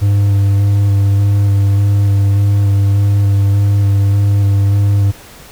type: tone with vibrato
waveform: triangle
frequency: 100.3 Hz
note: G2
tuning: 40 cents sharp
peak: -6 dBFS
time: 0.01-5.12 s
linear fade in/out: 20 ms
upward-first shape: square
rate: 1.7 Hz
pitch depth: 12 cents each way
effects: pink hiss -37 dBFS RMS until 5.51 s